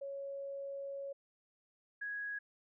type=tone pair in turn; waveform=sine; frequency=554.4 / 1661.3 Hz; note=C#5 / G#6; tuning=0 / 0 cents; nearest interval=octave + perfect fifth; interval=1900 cents; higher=second; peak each=-40 / -38 dBFS; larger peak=second; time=0.01-1.13 / 2.01-2.39 s; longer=first; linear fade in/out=10 ms; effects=none